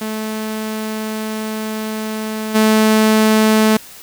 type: tone with level steps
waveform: sawtooth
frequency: 217.5 Hz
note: A3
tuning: 20 cents flat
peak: -17 / -6 dBFS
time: 0.01-3.77 s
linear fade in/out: 5 ms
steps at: 2.54 s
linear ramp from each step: 20 ms
effects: white hiss -38 dBFS RMS until 4.02 s

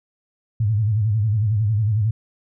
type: tone with vibrato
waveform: sine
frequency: 107 Hz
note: A2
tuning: 48 cents flat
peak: -16 dBFS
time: 0.6-2.11 s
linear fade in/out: 5 ms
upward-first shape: sine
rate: 11 Hz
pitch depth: 120 cents each way
effects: none

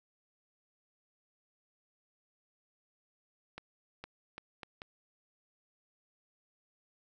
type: accelerating click train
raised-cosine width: 0.3 ms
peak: -27 dBFS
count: 5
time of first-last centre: 3.58-4.819 s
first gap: 460 ms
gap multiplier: 0.74
effects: none

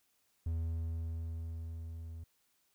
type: tone with level ramp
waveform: triangle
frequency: 82 Hz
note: E2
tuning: 9 cents flat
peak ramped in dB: -30 to -41 dBFS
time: 0.46-2.24 s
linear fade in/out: 5 ms
effects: white hiss -75 dBFS RMS until 2.74 s

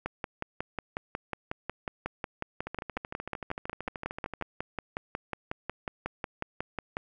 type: two click trains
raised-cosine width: 0.5 ms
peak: -17 / -21 dBFS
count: 39 / 24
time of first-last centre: 0.06-6.969 / 2.67-4.412 s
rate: 5.5 / 13.2 Hz
effects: none

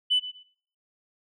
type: tone with echo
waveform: sine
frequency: 2998 Hz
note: F#7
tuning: 22 cents sharp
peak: -18 dBFS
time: 0.1-0.2 s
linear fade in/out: 20 ms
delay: 120 ms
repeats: 2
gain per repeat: -15 dB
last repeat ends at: 0.44 s
effects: noise-tail reverb RT60 0.6 s tail -23 dB re dry + tanh soft clip ceiling -15 dBFS

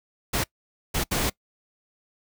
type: noise bursts at uneven times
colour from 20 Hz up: pink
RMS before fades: -25 dBFS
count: 3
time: 0.33-0.44 / 0.94-1.04 / 1.11-1.3 s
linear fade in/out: 10 ms
effects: noise-tail reverb RT60 0.1 s tail -23 dB re dry

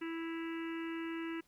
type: harmonic tone with a mistuned harmonic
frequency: 329.6 Hz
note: E4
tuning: in tune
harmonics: 1 / 3 / 4 / 5 / 6 / 7 / 8 / 9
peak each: -38 / -52 / -52 / -51 / -51 / -55 / -54 / -56 dBFS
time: 0.01-1.41 s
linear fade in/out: 10 ms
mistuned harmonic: 9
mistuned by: -63 cents
effects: pink hiss -71 dBFS RMS until 1.47 s

